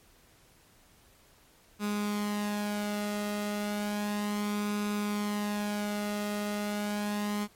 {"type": "tone with flanger", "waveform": "sawtooth", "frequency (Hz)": 207.2, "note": "G#3", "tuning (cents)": -4, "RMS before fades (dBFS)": -32, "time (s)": [1.79, 7.48], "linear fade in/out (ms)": 50, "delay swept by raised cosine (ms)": [0.8, 1.53], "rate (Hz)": 0.33, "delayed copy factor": 0.5, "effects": ["pink hiss -61 dBFS RMS until 7.55 s", "MP3 64 kbps"]}